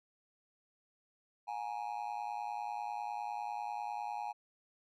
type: tone with amplitude modulation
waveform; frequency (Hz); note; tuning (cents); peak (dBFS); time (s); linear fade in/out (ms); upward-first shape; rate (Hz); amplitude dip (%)
triangle; 830.6; G#5; 0; -31; 1.47-4.33; 20; sine; 110; 100
effects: none